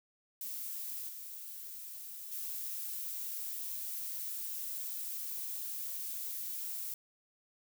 violet noise with level steps, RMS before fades -41 / -46 / -40 dBFS, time 0.41-6.94 s, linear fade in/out 2 ms, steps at 1.08 / 2.31 s, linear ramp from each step 20 ms, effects none

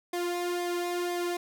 sawtooth tone with flanger, 351.4 Hz, F4, 11 cents sharp, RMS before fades -31 dBFS, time 0.13-1.37 s, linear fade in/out 5 ms, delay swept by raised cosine 0.71 to 2.21 ms, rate 2 Hz, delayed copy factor -0.65, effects none

